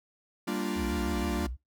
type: chord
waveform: 45% pulse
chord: G minor seventh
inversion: none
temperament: equal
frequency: 196 / 233.1 / 293.7 / 349.2 Hz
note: G3 / Bb3 / D4 / F4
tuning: 0 / 0 / 0 / 0 cents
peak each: -35 dBFS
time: 0.47-1.47 s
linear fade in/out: 10 ms
type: tone with vibrato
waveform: sine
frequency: 67.6 Hz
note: C#2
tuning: 43 cents flat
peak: -33 dBFS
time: 0.75-1.57 s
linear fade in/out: 50 ms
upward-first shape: sine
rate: 6.3 Hz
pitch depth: 240 cents each way
effects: noise-tail reverb RT60 0.2 s tail -21 dB re dry